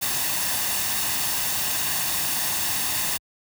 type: noise with comb filter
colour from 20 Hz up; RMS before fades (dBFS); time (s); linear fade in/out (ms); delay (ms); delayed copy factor
white; -25; 0.01-3.18; 20; 1.1; +0.5
effects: high-pass 60 Hz 12 dB/octave